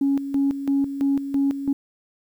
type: tone with tremolo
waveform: sine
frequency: 277.2 Hz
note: C#4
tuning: in tune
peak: -16 dBFS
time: 0.01-1.73 s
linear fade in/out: 5 ms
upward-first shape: square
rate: 3 Hz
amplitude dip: 70%
effects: tanh soft clip ceiling -13 dBFS + 9-bit